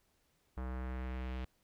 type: tone with low-pass filter sweep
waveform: square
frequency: 63.6 Hz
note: C2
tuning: 48 cents flat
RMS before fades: -40 dBFS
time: 0.57-1.45 s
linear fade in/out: 5 ms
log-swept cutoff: 1300 to 3100 Hz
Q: 1.5
effects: pink hiss -75 dBFS RMS until 1.63 s